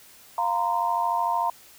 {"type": "chord", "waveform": "sine", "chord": "F suspended fourth", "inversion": "none", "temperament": "equal with one note detuned", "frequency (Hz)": [698.5, 932.3, 1025.6], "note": ["F5", "Bb5", "C6"], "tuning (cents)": [0, 0, -35], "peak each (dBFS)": [-28, -24, -28], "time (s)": [0.38, 1.5], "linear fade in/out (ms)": 2, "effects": ["white hiss -51 dBFS RMS until 1.78 s"]}